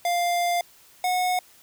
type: tone pair in turn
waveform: square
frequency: 698.5 / 729.6 Hz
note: F5 / F#5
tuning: 0 / -24 cents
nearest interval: minor second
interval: 76 cents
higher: second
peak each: -22 dBFS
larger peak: neither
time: 0.05-0.61 / 1.04-1.39 s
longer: first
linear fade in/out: 2 ms
effects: white hiss -54 dBFS RMS until 1.62 s